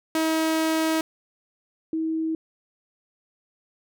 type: tone pair in turn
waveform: sawtooth / sine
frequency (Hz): 319.5 / 320.7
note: D#4 / E4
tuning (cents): +46 / -48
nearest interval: unison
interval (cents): 6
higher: second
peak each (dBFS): -17 / -23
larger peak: first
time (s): 0.15-1.01 / 1.93-2.35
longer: first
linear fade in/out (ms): 2
effects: none